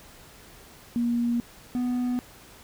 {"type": "tone pair in turn", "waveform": ["sine", "triangle"], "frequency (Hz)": [237.4, 247.3], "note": ["A#3", "B3"], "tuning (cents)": [32, 3], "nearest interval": "minor second", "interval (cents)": 71, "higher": "second", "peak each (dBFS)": -22, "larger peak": "neither", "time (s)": [[0.96, 1.4], [1.75, 2.19]], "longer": "neither", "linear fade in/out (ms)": 0, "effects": ["pink hiss -50 dBFS RMS until 2.63 s"]}